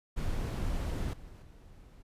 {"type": "noise with level steps", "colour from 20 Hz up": "brown", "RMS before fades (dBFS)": [-33, -49, -53], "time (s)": [0.16, 2.03], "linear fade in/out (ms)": 20, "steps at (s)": [1.13, 1.42], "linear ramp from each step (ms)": 5, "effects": ["resampled to 32000 Hz"]}